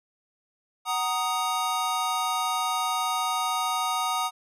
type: chord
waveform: square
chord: D# minor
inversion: first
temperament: just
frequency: 746.7 / 933.4 / 1244.5 Hz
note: F#5 / A#5 / D#6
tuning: +16 / +2 / 0 cents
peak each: -31 / -31 / -29 dBFS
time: 0.85-4.31 s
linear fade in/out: 50 ms
effects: resampled to 32000 Hz